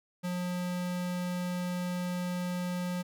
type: tone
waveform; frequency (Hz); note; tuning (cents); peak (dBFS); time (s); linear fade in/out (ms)
square; 178.9; F3; +42; -32; 0.23-3.03; 20
effects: none